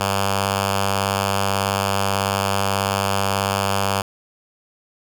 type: tone with notch filter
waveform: 5% pulse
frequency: 98.3 Hz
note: G2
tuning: 5 cents sharp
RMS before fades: -21 dBFS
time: 0-4.02 s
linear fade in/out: 5 ms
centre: 320 Hz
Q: 1
effects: none

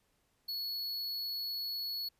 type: tone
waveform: square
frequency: 4384 Hz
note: C#8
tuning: 20 cents flat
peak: -36 dBFS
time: 0.48-2.09 s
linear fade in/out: 10 ms
effects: pink hiss -75 dBFS RMS until 2.19 s + resampled to 32000 Hz

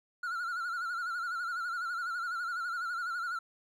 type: tone with vibrato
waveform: triangle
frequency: 1400 Hz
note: F6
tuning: 4 cents sharp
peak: -31 dBFS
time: 0.23-3.39 s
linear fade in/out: 5 ms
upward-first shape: sine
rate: 12 Hz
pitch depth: 83 cents each way
effects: none

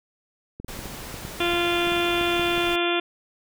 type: clicks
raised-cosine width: 3 ms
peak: -23 dBFS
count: 12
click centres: 0.6 / 0.646 / 0.791 / 0.857 / 1.142 / 1.251 / 1.535 / 1.872 / 1.921 / 2.212 / 2.396 / 2.579 s
type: noise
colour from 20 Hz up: pink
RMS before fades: -37 dBFS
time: 0.68-2.76 s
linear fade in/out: 5 ms
type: harmonic tone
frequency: 346.6 Hz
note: F4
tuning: 13 cents flat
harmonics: 1 / 2 / 3 / 4 / 5 / 6 / 7 / 8 / 9 / 10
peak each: -24 / -29 / -34 / -30 / -36 / -38 / -30 / -32 / -35 / -30 dBFS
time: 1.4-3 s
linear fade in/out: 5 ms
effects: none

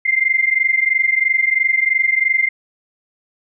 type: tone pair together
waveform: sine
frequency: 2083 / 2106 Hz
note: C7 / C7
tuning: -8 / +11 cents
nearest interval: unison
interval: 19 cents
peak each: -16 dBFS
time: 0.05-2.49 s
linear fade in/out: 10 ms
effects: none

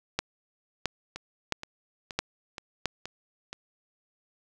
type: two click trains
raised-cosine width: 0.2 ms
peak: -20 / -9 dBFS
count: 6 / 5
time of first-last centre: 1.16-3.53 / 0.19-2.857 s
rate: 2.11 / 1.5 Hz
effects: none

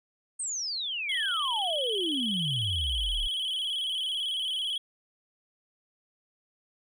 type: exponential sweep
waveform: sine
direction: down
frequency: 8750 to 30.87 Hz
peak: -30 dBFS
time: 0.39-3.28 s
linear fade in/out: 10 ms
type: tone with vibrato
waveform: triangle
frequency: 3179 Hz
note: G7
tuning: 24 cents sharp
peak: -27 dBFS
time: 1.09-4.78 s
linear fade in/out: 5 ms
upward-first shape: square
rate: 18 Hz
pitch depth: 67 cents each way
effects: none

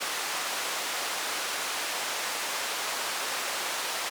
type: band-pass noise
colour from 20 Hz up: pink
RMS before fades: -32 dBFS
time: 0-4.1 s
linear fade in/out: 20 ms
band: 710 to 9900 Hz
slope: 12 dB/octave
effects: none

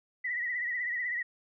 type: tone with vibrato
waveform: sine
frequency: 1944 Hz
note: B6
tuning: 28 cents flat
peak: -30 dBFS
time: 0.24-1.23 s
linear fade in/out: 10 ms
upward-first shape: sine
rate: 16 Hz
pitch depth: 64 cents each way
effects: none

